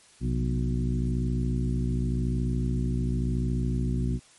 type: harmonic tone with a mistuned harmonic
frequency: 60.9 Hz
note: B1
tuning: 24 cents flat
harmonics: 1 / 2 / 3 / 4 / 5 / 6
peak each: -28 / -28 / -33 / -32 / -41 / -40 dBFS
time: 0.2-4.2 s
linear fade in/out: 50 ms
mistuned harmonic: 2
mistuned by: +100 cents
effects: white hiss -56 dBFS RMS until 4.38 s + MP3 48 kbps